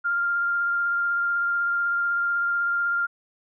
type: tone with vibrato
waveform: sine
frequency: 1396.9 Hz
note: F6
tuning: in tune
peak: -21 dBFS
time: 0.04-3.07 s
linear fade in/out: 20 ms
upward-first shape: sine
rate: 16 Hz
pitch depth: 10 cents each way
effects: none